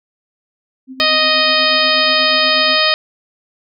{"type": "tone with tremolo", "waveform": "sine", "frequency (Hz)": 261, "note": "C4", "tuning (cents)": -4, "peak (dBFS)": -25, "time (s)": [0.87, 2.8], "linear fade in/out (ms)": 50, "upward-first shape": "sine", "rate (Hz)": 8.3, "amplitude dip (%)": 70}
{"type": "harmonic tone", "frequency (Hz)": 622.3, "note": "D#5", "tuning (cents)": 0, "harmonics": [1, 2, 3, 4, 5, 6, 7, 8], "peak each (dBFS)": [-19, -19, -19, -19, -19, -19, -19, -19], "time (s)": [1, 2.94], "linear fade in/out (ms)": 0}
{"effects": []}